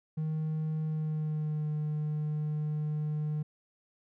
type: tone with pitch glide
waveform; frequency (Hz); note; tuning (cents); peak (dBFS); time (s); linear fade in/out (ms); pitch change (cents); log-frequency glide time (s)
triangle; 156.3 to 151.68; D#3 to D#3; +8 to -44; -27; 0.17-3.43; 10; -52; 0.84-1.7
effects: tanh soft clip ceiling -23 dBFS